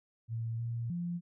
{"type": "tone with pitch steps", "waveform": "sine", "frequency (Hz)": [114.3, 116.9, 173.6], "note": ["A#2", "A#2", "F3"], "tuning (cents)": [-34, 5, -10], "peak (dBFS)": -33, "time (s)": [0.28, 1.21], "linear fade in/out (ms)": 50, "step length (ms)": 310, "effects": []}